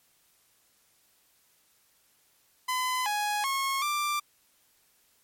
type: tone with pitch steps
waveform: sawtooth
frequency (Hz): 1014 / 833 / 1088 / 1181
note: B5 / G#5 / C#6 / D6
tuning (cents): +45 / +5 / -33 / +9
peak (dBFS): -23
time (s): 2.68-4.2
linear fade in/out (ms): 10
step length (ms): 380
effects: white hiss -66 dBFS RMS until 5.23 s + MP3 64 kbps